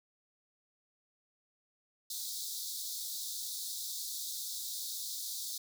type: high-pass noise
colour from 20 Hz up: pink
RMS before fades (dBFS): -40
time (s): 2.1-5.58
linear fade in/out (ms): 5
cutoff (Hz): 3600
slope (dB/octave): 96
effects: none